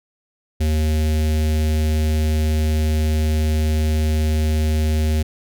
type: tone with notch filter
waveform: square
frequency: 77.3 Hz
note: D#2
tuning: 11 cents flat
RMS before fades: -18 dBFS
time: 0.6-5.23 s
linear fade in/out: 10 ms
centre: 1100 Hz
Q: 0.71
effects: none